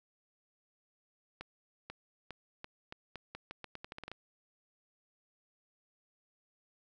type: accelerating click train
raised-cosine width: 0.3 ms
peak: -27 dBFS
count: 16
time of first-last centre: 1.41-4.116 s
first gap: 490 ms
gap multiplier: 0.83
effects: none